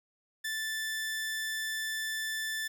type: tone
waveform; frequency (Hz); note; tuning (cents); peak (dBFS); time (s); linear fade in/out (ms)
sawtooth; 1760; A6; 0; -29; 0.44-2.68; 10
effects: 10-bit